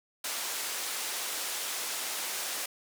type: band-pass noise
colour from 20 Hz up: white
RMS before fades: -35 dBFS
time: 0.24-2.66 s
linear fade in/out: 5 ms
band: 400 to 11000 Hz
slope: 12 dB/octave
effects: none